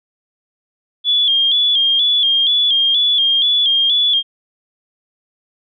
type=tone with vibrato; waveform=sine; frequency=3322 Hz; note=G#7; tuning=in tune; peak=-11 dBFS; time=1.04-4.23 s; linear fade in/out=50 ms; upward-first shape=square; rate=2.1 Hz; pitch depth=56 cents each way; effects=none